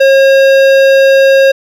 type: tone with hard clipping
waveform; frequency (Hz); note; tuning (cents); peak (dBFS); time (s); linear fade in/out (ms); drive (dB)
sine; 541; C#5; -42; -5; 0-1.52; 10; 14
effects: none